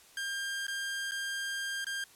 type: tone with dropouts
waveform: sawtooth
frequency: 1600 Hz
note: G6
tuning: 35 cents sharp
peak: -30 dBFS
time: 0.17-2.04 s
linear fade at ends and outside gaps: 2 ms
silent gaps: 0.668-0.681 / 1.111-1.118 / 1.845-1.867 s
effects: white hiss -58 dBFS RMS until 2.15 s + low-pass 12000 Hz 12 dB/octave